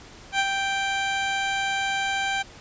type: tone with ADSR envelope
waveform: 15% pulse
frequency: 784 Hz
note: G5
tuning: in tune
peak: -12 dBFS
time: 0.32-2.43 s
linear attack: 73 ms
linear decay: 45 ms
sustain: -5 dB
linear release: 16 ms
effects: pink hiss -46 dBFS RMS until 2.6 s + resampled to 16000 Hz